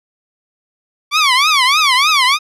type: tone with vibrato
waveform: 15% pulse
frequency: 1128 Hz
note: C#6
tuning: 30 cents sharp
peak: -3 dBFS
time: 1.11-2.39 s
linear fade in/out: 50 ms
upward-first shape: triangle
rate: 3.3 Hz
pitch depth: 250 cents each way
effects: low-pass 8000 Hz 12 dB/octave